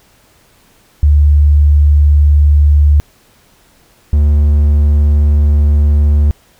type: tone pair in turn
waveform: sine / triangle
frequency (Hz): 73.42 / 73.42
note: D2 / D2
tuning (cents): 0 / 0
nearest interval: unison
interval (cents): 0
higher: neither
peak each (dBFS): -4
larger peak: neither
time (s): 1.03-3 / 4.13-6.31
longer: second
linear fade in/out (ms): 0
effects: pink hiss -49 dBFS RMS until 6.59 s